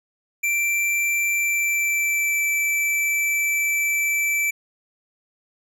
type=tone with pitch glide; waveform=square; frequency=2349 to 2323 Hz; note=D7 to D7; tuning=0 to -20 cents; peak=-20 dBFS; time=0.43-4.51 s; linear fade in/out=10 ms; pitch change=-20 cents; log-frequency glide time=1.34-2.45 s; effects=none